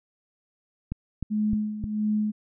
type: click train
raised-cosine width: 5 ms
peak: -17 dBFS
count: 4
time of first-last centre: 0.92-1.84 s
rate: 3.26 Hz
type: tone with tremolo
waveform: sine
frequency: 212.4 Hz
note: G#3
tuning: 39 cents sharp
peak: -21 dBFS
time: 1.3-2.32 s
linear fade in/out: 20 ms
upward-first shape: sine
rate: 1.5 Hz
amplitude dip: 70%
effects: none